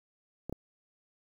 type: clicks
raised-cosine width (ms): 2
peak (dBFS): -24 / -23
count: 2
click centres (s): 0.496 / 0.526
effects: 9-bit